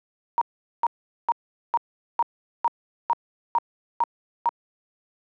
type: tone bursts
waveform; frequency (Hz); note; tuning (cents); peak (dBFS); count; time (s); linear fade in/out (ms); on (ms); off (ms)
sine; 940; A#5; +14; -17; 10; 0.38-4.49; 0; 33; 420
effects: high-pass 400 Hz 12 dB/octave